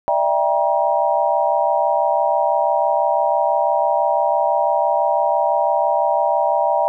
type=chord; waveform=sine; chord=E half-diminished seventh; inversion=third; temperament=just; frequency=593.3 / 659.3 / 791.1 / 949.3 Hz; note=D5 / E5 / G5 / Bb5; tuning=+18 / 0 / +16 / +31 cents; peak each=-20 dBFS; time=0.08-6.88 s; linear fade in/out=0 ms; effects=none